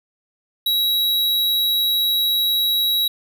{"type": "tone", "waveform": "square", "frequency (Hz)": 3871, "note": "B7", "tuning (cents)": -35, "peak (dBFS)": -17, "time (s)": [0.66, 3.08], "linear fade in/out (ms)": 5, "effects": []}